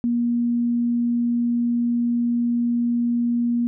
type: tone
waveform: sine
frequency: 238 Hz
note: A#3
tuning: 36 cents sharp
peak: -18 dBFS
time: 0.04-3.67 s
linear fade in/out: 0 ms
effects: none